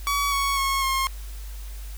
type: tone with pitch steps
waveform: sawtooth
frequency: 1134 / 1112.6 / 1091.6 / 1071 Hz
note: C#6 / C#6 / C#6 / C6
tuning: +39 / +6 / -27 / +40 cents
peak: -18 dBFS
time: 0.07-1.07 s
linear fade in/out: 0 ms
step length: 250 ms
effects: added 50 Hz sine -33 dBFS peak until 1.97 s + white hiss -47 dBFS RMS until 1.97 s